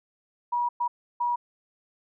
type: tone bursts at uneven times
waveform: sine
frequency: 963 Hz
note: B5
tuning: 44 cents flat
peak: -23 dBFS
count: 3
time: 0.52-0.69 / 0.8-0.88 / 1.2-1.36 s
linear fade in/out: 10 ms
effects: none